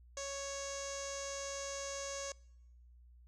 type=tone with low-pass filter; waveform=sawtooth; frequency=554.4 Hz; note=C#5; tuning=in tune; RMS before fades=-42 dBFS; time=0.17-2.32 s; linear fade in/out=2 ms; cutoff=6500 Hz; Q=8.5; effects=noise-tail reverb RT60 0.9 s tail -25 dB re dry + added 60 Hz sine -57 dBFS peak until 3.27 s